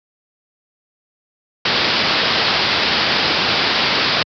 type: low-pass noise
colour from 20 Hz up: white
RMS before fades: -17 dBFS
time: 1.65-4.23 s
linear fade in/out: 5 ms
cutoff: 5100 Hz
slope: 96 dB/octave
effects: high-pass 100 Hz 12 dB/octave